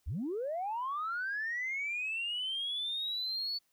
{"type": "linear sweep", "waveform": "sine", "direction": "up", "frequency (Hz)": [47.41, 4474], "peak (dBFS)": -32, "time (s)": [0.06, 3.59], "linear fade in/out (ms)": 20, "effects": ["tanh soft clip ceiling -29 dBFS", "white hiss -75 dBFS RMS until 3.72 s"]}